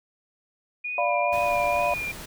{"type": "tone with vibrato", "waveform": "sine", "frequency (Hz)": 2433, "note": "D#7", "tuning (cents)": -39, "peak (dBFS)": -28, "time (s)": [0.84, 2.12], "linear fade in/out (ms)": 10, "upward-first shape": "sine", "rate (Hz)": 2.2, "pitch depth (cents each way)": 34}
{"type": "chord", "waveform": "sine", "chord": "B diminished", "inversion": "first", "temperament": "equal", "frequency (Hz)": [587.3, 698.5, 987.8], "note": ["D5", "F5", "B5"], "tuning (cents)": [0, 0, 0], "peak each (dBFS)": [-26, -25, -27], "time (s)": [0.98, 1.94], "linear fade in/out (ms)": 2}
{"type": "noise", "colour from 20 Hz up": "pink", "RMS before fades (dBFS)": -39, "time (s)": [1.32, 2.26], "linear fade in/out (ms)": 10}
{"effects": []}